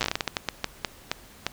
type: slowing click train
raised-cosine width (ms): 0.2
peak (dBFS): -7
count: 16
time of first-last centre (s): 0.01-1.466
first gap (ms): 8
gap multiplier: 1.31
effects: pink hiss -50 dBFS RMS until 1.52 s